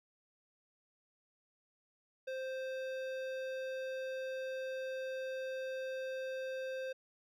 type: tone with hard clipping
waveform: sine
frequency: 523.3 Hz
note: C5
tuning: in tune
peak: -40 dBFS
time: 2.27-6.93 s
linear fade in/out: 10 ms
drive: 14 dB
effects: none